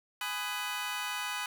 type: chord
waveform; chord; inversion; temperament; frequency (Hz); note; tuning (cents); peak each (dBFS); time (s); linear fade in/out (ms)
20% pulse; G# minor seventh; none; just; 830.6 / 996.7 / 1245.9 / 1495.1; G#5 / B5 / D#6 / F#6; 0 / +16 / +2 / +18; -36 / -34 / -35 / -35; 0.21-1.46; 2
effects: none